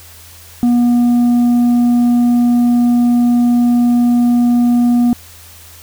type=tone with tanh clipping; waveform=sine; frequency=241 Hz; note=B3; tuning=42 cents flat; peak=-9 dBFS; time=0.63-5.13 s; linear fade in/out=0 ms; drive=4 dB; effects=added 84 Hz sine -41 dBFS peak until 5.82 s + white hiss -39 dBFS RMS until 5.82 s

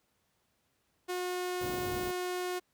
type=tone; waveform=sawtooth; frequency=361.3 Hz; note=F#4; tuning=41 cents flat; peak=-29 dBFS; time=1.08-2.6 s; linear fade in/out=20 ms
type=band-stop noise; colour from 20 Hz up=pink; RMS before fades=-40 dBFS; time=1.61-2.11 s; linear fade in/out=2 ms; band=550 to 15000 Hz; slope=12 dB/octave
effects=pink hiss -75 dBFS RMS until 2.73 s + high-pass 60 Hz 12 dB/octave

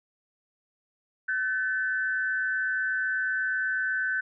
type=tone pair together; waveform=sine; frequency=1518.9 / 1747 Hz; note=F#6 / A6; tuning=+45 / -13 cents; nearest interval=major second; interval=242 cents; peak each=-26 / -32 dBFS; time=1.28-4.21 s; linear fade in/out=10 ms; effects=none

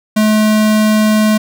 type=tone; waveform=square; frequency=214.8 Hz; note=A3; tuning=41 cents flat; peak=-9 dBFS; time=0.16-1.38 s; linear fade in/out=10 ms; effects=none

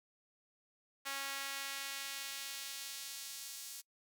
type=tone with high-pass filter sweep; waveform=sawtooth; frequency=275.2 Hz; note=C#4; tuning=12 cents flat; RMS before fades=-44 dBFS; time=1.05-3.82 s; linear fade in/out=20 ms; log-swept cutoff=1400 to 6100 Hz; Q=0.79; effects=noise-tail reverb RT60 0.1 s tail -24 dB re dry

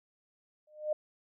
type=tone with exponential growth; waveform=sine; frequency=608 Hz; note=D#5; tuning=40 cents flat; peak=-25 dBFS; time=0.67-0.93 s; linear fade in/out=5 ms; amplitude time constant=56 ms; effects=none

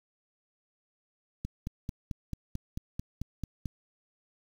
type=click train; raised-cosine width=5 ms; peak=-22 dBFS; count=11; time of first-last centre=1.45-3.658 s; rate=4.53 Hz; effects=8-bit

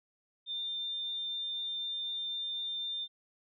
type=tone; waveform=sine; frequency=3598 Hz; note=A7; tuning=38 cents sharp; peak=-34 dBFS; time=0.46-3.08 s; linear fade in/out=50 ms; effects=none

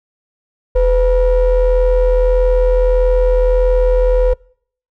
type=ring-modulated tone; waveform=triangle; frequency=231.2 Hz; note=A#3; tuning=14 cents flat; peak=-4 dBFS; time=0.75-4.34 s; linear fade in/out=10 ms; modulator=272 Hz; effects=noise-tail reverb RT60 0.6 s tail -26 dB re dry

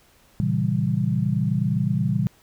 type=chord; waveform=sine; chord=A# diminished seventh; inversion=none; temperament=equal with one note detuned; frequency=116.54 / 137 / 164.81 / 196 Hz; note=A#2 / C#3 / E3 / G3; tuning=0 / -20 / 0 / 0 cents; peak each=-25 dBFS; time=0.4-2.27 s; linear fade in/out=0 ms; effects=pink hiss -57 dBFS RMS until 2.42 s

